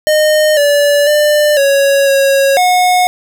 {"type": "tone with pitch steps", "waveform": "square", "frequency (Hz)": [613, 578, 596, 555, 549, 727], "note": ["D#5", "D5", "D5", "C#5", "C#5", "F#5"], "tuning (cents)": [-26, -28, 25, 2, -17, -31], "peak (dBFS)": -8, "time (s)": [0.07, 3.07], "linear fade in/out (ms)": 0, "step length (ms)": 500, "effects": []}